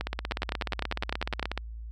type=two click trains; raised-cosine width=0.3 ms; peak=-14 / -12 dBFS; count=27 / 12; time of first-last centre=0.01-1.576 / 0.32-1.428 s; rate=16.6 / 9.93 Hz; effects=added 56 Hz sine -37 dBFS peak until 1.91 s